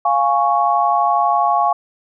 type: chord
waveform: sine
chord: Db major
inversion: first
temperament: equal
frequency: 698.5 / 830.6 / 1108.7 Hz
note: F5 / Ab5 / Db6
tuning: 0 / 0 / 0 cents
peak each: -17 dBFS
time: 0.05-1.73 s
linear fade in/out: 5 ms
effects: none